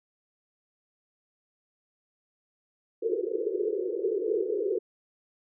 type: band-pass noise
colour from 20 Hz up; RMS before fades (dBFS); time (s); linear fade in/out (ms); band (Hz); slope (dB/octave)
white; -29; 3.02-4.79; 10; 350 to 480; 96
effects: none